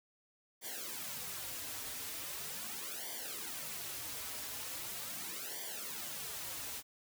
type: noise with flanger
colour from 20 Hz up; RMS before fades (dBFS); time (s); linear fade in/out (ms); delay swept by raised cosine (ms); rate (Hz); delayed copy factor
white; -43; 0.61-6.83; 50; 0.75 to 5.75; 0.4; -1
effects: none